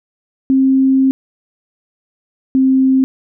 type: tone pair in turn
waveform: sine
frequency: 266 / 263.6 Hz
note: C4 / C4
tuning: +29 / +13 cents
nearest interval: unison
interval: 16 cents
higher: first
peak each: -8 dBFS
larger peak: neither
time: 0.5-1.11 / 2.55-3.04 s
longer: first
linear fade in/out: 0 ms
effects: none